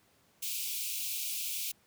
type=high-pass noise; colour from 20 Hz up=white; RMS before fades=-36 dBFS; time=0.42-1.72 s; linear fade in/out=10 ms; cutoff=2300 Hz; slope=96 dB/octave; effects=pink hiss -67 dBFS RMS until 1.86 s + high-pass 80 Hz 12 dB/octave